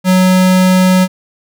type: tone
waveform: square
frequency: 185 Hz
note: F#3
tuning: in tune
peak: -7 dBFS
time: 0.04-1.08 s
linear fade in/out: 50 ms
effects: none